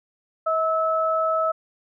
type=tone pair together; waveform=sine; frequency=641 / 1300.6 Hz; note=E5 / E6; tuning=-49 / -24 cents; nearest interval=octave; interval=1225 cents; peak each=-22 dBFS; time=0.46-1.52 s; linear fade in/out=10 ms; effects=none